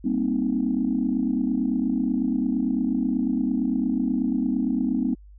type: chord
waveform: sine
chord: C minor seventh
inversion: second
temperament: equal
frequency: 196 / 233.1 / 261.6 / 311.1 Hz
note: G3 / Bb3 / C4 / Eb4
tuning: 0 / 0 / 0 / 0 cents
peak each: -29 / -25 / -24 / -28 dBFS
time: 0.04-5.15 s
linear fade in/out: 10 ms
effects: tanh soft clip ceiling -12 dBFS + added 50 Hz sine -44 dBFS peak until 5.38 s